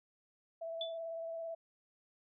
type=tone with vibrato; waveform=sine; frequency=660 Hz; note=E5; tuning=2 cents sharp; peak=-39 dBFS; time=0.61-1.55 s; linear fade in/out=10 ms; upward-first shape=sine; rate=18 Hz; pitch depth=17 cents each way
type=tone with exponential decay; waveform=sine; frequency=3476 Hz; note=A7; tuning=22 cents flat; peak=-34 dBFS; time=0.81-0.98 s; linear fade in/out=2 ms; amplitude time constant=36 ms
effects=none